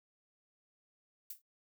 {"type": "noise with exponential decay", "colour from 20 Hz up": "violet", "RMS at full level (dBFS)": -39, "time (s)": [1.3, 1.42], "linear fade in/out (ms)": 5, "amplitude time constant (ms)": 24, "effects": ["noise-tail reverb RT60 0.1 s tail -23 dB re dry"]}